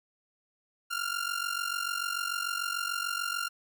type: ring-modulated tone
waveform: sawtooth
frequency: 1396.9 Hz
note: F6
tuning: in tune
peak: -24 dBFS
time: 0.9-3.49 s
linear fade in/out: 20 ms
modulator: 23.4 Hz
effects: none